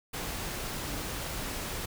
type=tone in noise; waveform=sine; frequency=291.7 Hz; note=D4; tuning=12 cents flat; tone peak=-45 dBFS; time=0.83-1.04 s; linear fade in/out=10 ms; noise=pink; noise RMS=-36 dBFS; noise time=0.13-1.86 s; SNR=-12 dB; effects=none